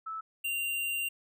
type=tone pair in turn; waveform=sine / square; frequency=1310 / 2776 Hz; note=E6 / F7; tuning=-11 / -11 cents; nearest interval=octave + minor second; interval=1300 cents; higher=second; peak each=-35 / -31 dBFS; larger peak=second; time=0.06-0.21 / 0.44-1.09 s; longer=second; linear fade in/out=10 ms; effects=none